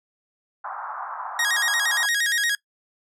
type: band-pass noise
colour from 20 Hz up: pink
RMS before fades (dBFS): -33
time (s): 0.64-2.06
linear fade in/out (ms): 5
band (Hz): 770 to 1400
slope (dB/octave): 48
type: tone with vibrato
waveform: sawtooth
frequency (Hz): 1760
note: A6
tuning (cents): 0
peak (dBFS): -17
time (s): 1.39-2.55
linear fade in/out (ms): 2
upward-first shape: square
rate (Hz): 8.6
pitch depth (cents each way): 110
effects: noise-tail reverb RT60 0.1 s tail -20 dB re dry + low-pass 12000 Hz 12 dB/octave